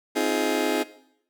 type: chord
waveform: 30% pulse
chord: F minor seventh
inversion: second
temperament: just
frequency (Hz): 261.9 / 314.3 / 349.2 / 419.1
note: C4 / Eb4 / F4 / Ab4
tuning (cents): +2 / +18 / 0 / +16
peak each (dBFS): -26 / -24 / -27 / -24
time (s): 0.15-0.84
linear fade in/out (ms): 20
effects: noise-tail reverb RT60 0.7 s tail -17 dB re dry